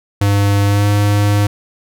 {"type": "tone with pitch glide", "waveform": "square", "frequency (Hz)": [100.8, 102.62], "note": ["G2", "G#2"], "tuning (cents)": [49, -20], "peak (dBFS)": -11, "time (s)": [0.21, 1.47], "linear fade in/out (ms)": 5, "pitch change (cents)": 31, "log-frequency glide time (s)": [0.65, 0.88], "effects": []}